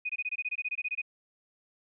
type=tone bursts; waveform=sine; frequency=2489 Hz; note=D#7; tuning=in tune; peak=-29 dBFS; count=15; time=0.05-1.018 s; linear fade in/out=10 ms; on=44 ms; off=22 ms; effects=none